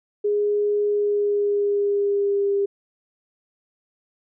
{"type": "tone with pitch glide", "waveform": "sine", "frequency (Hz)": [413.6, 400], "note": ["G#4", "G4"], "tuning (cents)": [-7, 35], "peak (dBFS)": -18, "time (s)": [0.24, 2.66], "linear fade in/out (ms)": 10, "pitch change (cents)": -58, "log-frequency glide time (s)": [0.87, 2.54], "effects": []}